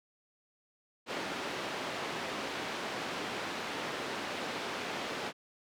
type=band-pass noise; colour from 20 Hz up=pink; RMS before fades=-38 dBFS; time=1.06-5.33 s; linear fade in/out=50 ms; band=290 to 3800 Hz; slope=12 dB/octave; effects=none